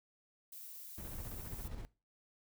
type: noise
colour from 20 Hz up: violet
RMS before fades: -50 dBFS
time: 0.52-1.68 s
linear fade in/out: 5 ms
type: noise with tremolo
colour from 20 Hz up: brown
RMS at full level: -44 dBFS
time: 0.98-1.85 s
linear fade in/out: 0 ms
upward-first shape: square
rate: 15 Hz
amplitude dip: 40%
effects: noise-tail reverb RT60 0.3 s tail -19 dB re dry